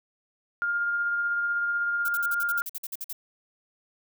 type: tone with tremolo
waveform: sine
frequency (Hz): 1408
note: F6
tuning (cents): +14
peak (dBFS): -23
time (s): 0.62-2.62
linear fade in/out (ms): 0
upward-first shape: sine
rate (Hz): 16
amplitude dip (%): 25
type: noise bursts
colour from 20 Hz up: violet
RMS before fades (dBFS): -34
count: 13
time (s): 2.05-3.13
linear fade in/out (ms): 5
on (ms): 36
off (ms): 51
effects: none